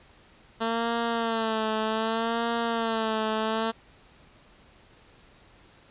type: tone with vibrato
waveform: 10% pulse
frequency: 225.4 Hz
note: A3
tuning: 42 cents sharp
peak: -17 dBFS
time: 0.6-3.72 s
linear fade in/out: 20 ms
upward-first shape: sine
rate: 0.65 Hz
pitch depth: 58 cents each way
effects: pink hiss -56 dBFS RMS until 5.9 s + resampled to 8000 Hz